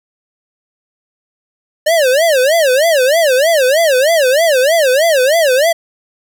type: tone with vibrato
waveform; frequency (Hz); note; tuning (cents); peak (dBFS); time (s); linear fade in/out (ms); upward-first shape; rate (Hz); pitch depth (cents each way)
square; 583; D5; -13; -9; 1.86-5.73; 10; sine; 3.2; 260
effects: none